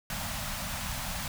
pink band-stop noise, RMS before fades -35 dBFS, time 0.1-1.28 s, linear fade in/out 2 ms, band 240 to 590 Hz, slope 48 dB/octave, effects none

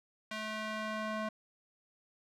square tone with band-pass filter sweep, 216.3 Hz, A3, 29 cents flat, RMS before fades -38 dBFS, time 0.31-1.29 s, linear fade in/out 5 ms, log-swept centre 2300 to 1000 Hz, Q 0.82, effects none

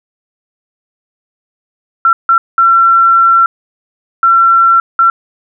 sine tone bursts at uneven times, 1355 Hz, E6, 47 cents sharp, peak -4 dBFS, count 5, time 2.05-2.13 / 2.29-2.38 / 2.58-3.46 / 4.23-4.8 / 4.99-5.1 s, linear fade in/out 2 ms, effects none

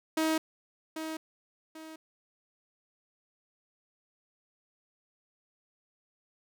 sawtooth tone with echo, 317.3 Hz, D#4, 34 cents sharp, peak -22 dBFS, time 0.17-0.38 s, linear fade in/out 5 ms, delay 790 ms, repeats 2, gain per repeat -9 dB, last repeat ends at 1.96 s, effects none

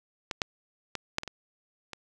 clicks, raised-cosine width 0.2 ms, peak -14 / -9 / -15 / -9 / -20 / -20 / -21 dBFS, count 7, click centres 0.312 / 0.418 / 0.953 / 1.184 / 1.234 / 1.277 / 1.933 s, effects none

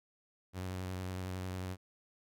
sawtooth tone with vibrato, 92.5 Hz, F#2, in tune, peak -34 dBFS, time 0.53-1.77 s, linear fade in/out 50 ms, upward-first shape sine, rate 11 Hz, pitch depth 25 cents each way, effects none

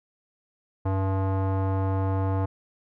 square tone with low-pass filter, 96 Hz, G2, 36 cents flat, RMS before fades -25 dBFS, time 0.85-2.46 s, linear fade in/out 10 ms, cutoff 940 Hz, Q 1.9, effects none

